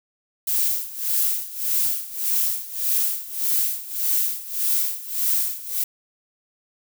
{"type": "noise with tremolo", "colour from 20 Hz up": "violet", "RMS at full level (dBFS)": -20, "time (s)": [0.47, 5.84], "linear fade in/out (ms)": 5, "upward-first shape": "sine", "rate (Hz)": 1.7, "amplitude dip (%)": 85, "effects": []}